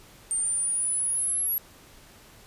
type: exponential sweep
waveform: sine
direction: up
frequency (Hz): 8750 to 11500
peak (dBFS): -24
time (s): 0.31-1.58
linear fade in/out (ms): 0
effects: pink hiss -52 dBFS RMS until 2.46 s + resampled to 32000 Hz